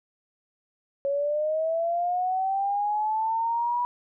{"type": "linear sweep", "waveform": "sine", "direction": "up", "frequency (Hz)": [552, 978], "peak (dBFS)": -23, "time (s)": [1.05, 3.85], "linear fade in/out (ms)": 0, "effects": []}